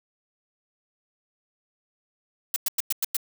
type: noise bursts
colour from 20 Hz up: blue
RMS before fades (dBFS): -24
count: 6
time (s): 2.54-3.167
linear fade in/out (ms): 2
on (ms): 22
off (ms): 99
effects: none